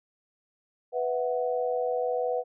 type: chord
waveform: sine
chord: B suspended fourth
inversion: none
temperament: equal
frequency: 493.9 / 659.3 / 740 Hz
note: B4 / E5 / F#5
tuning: 0 / 0 / 0 cents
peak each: -27 / -33 / -32 dBFS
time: 0.92-2.44 s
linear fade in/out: 50 ms
effects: none